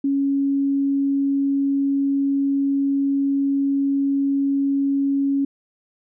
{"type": "tone", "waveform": "sine", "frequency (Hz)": 277.2, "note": "C#4", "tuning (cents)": 0, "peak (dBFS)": -17, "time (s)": [0.04, 5.45], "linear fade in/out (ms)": 5, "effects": []}